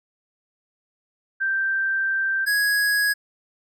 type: tone pair in turn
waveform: sine / square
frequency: 1568 / 1663.6 Hz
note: G6 / G#6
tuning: 0 / +2 cents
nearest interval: minor second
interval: 102 cents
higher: second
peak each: -20 / -19 dBFS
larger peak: second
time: 1.4-2.46 / 2.46-3.14 s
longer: first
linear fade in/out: 20 ms
effects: none